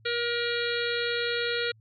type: harmonic tone with a mistuned harmonic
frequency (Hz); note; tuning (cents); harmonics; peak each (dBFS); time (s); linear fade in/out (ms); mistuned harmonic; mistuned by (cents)
474.9; A#4; +32; 1 / 3 / 4 / 5 / 6 / 7 / 8 / 9; -30 / -32 / -36 / -37 / -40 / -38 / -36 / -37; 0.05-1.72; 10; 8; +24
effects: added 110 Hz sine -55 dBFS peak until 1.8 s